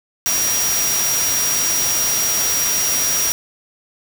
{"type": "tone in noise", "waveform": "sine", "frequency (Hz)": 5720, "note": "F8", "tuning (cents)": 41, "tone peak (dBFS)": -18, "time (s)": [0.26, 3.32], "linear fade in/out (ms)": 0, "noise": "white", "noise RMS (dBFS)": -21, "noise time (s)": [0.26, 3.32], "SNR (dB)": 0, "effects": []}